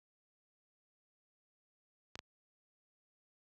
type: clicks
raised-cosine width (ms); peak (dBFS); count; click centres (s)
0.2; -26; 2; 2.155 / 2.191
effects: high-pass 60 Hz 12 dB/octave